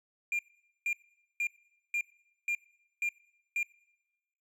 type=tone bursts; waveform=triangle; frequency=2399 Hz; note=D7; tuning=36 cents sharp; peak=-27 dBFS; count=7; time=0.32-3.63 s; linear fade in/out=2 ms; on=70 ms; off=470 ms; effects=noise-tail reverb RT60 1.0 s tail -22 dB re dry